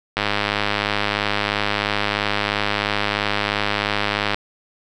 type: click train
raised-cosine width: 0.3 ms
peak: -3 dBFS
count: 431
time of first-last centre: 0.17-4.345 s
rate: 103 Hz
effects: none